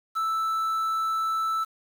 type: tone with quantisation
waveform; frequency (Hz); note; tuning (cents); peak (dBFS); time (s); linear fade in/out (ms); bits
triangle; 1318.5; E6; 0; -22; 0.15-1.65; 20; 8
effects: none